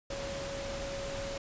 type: tone in noise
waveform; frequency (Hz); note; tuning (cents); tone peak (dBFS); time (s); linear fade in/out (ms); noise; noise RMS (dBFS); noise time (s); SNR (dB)
sine; 554.4; C#5; 0; -38; 0.1-1.38; 5; pink; -40; 0.1-1.38; -1
effects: resampled to 16000 Hz